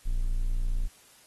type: tone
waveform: triangle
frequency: 29.57 Hz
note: A#0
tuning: 26 cents sharp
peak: -22 dBFS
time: 0.05-0.88 s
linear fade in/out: 20 ms
effects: white hiss -57 dBFS RMS until 1.26 s + AAC 32 kbps